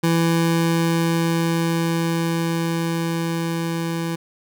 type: tone with level ramp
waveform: 25% pulse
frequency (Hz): 166.4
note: E3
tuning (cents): +17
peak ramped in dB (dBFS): -12 to -19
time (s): 0.03-4.16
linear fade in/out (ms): 10
effects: none